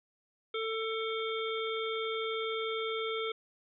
harmonic tone with a mistuned harmonic, 444.7 Hz, A4, 18 cents sharp, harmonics 1 / 3 / 5 / 7 / 8, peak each -34 / -39 / -41 / -42 / -43 dBFS, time 0.54-3.32 s, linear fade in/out 5 ms, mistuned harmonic 7, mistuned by +52 cents, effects none

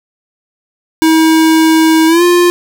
square tone with pitch glide, 320.3 to 351.3 Hz, E4 to F4, -50 to +10 cents, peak -6 dBFS, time 1.02-2.5 s, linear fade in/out 0 ms, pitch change +160 cents, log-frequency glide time 2.07-2.23 s, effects none

